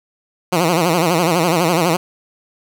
10% pulse tone with vibrato, 170 Hz, F3, 46 cents flat, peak -5 dBFS, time 0.52-1.97 s, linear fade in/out 10 ms, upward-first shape sine, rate 12 Hz, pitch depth 130 cents each way, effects none

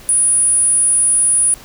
sine tone, 9760 Hz, D#9, 34 cents flat, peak -10 dBFS, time 0.09-1.54 s, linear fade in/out 0 ms, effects pink hiss -39 dBFS RMS until 1.64 s

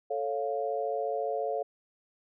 sine chord, A augmented, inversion none, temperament equal with one note detuned, 440 / 554.4 / 700.5 Hz, A4 / C#5 / E#5, 0 / 0 / +5 cents, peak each -33 dBFS, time 0.1-1.63 s, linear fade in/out 10 ms, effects none

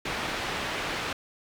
white low-pass noise, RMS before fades -32 dBFS, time 0.05-1.13 s, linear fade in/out 5 ms, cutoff 2500 Hz, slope 12 dB/octave, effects none

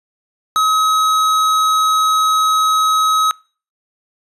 sine tone with tanh clipping, 1275 Hz, D#6, 42 cents sharp, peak -13 dBFS, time 0.56-3.31 s, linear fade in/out 0 ms, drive 16 dB, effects noise-tail reverb RT60 0.4 s tail -25 dB re dry + resampled to 32000 Hz

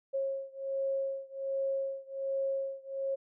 sine beating tone pair, 542 / 543.3 Hz, C#5 / C#5, -39 / -35 cents, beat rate 1.3 Hz, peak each -34 / -35 dBFS, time 0.13-3.16 s, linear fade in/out 20 ms, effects none

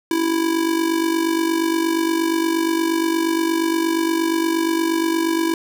square tone with amplitude modulation, 329.6 Hz, E4, in tune, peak -15 dBFS, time 0.11-5.54 s, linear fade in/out 2 ms, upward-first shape sine, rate 48.5 Hz, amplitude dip 65%, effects none

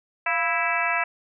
harmonic tone with a mistuned harmonic, 329.6 Hz, E4, in tune, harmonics 2 / 3 / 4 / 5 / 6 / 7 / 8, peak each -29 / -29 / -29 / -29 / -29 / -29 / -29 dBFS, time 0.26-1.04 s, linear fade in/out 5 ms, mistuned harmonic 2, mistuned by +85 cents, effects none

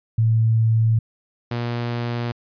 sine / sawtooth tone pair in turn, 112.3 / 119.27 Hz, A2 / A#2, +36 / +40 cents, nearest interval minor second, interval 104 cents, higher second, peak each -14 / -19 dBFS, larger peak first, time 0.18-0.99 / 1.51-2.32 s, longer neither, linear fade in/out 5 ms, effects resampled to 11025 Hz

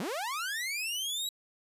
sawtooth linear sweep, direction up, 155.56 to 3914 Hz, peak -29 dBFS, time 0-1.29 s, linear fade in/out 2 ms, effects resampled to 32000 Hz

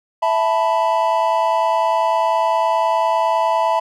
triangle chord, E suspended fourth, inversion none, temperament just, 659.3 / 879 / 988.9 Hz, E5 / A5 / B5, 0 / -2 / +2 cents, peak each -17 dBFS, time 0.22-3.8 s, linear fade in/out 10 ms, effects none

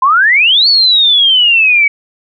sine exponential two-way sweep, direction up then down, 1006 to 4503 to 2247 Hz, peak -5 dBFS, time 0.02-1.88 s, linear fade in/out 5 ms, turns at 0.68 s, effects none

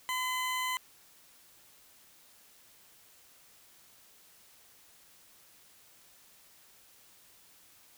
20% pulse tone, 1017 Hz, C6, 50 cents flat, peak -26 dBFS, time 0.09-0.77 s, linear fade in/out 0 ms, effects white hiss -60 dBFS RMS until 7.97 s

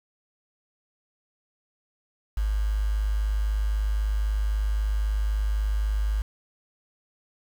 sine tone with quantisation, 51.91 Hz, G#1, in tune, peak -22 dBFS, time 2.37-6.22 s, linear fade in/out 5 ms, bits 7, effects none

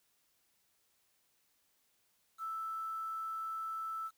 sine tone with quantisation, 1318.5 Hz, E6, in tune, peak -37 dBFS, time 2.38-4.11 s, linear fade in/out 50 ms, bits 10, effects white hiss -75 dBFS RMS until 4.17 s

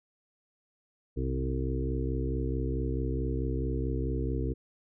harmonic tone with a mistuned harmonic, 64.6 Hz, C2, 21 cents flat, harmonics 1 / 2 / 4 / 5 / 6 / 7, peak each -31 / -34 / -37 / -38 / -39 / -39 dBFS, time 1.16-4.54 s, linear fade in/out 20 ms, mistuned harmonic 1, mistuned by -60 cents, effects none

